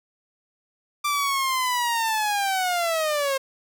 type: linear sweep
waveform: sawtooth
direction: down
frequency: 1182 to 530 Hz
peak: -18 dBFS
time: 1.04-3.38 s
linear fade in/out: 10 ms
effects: none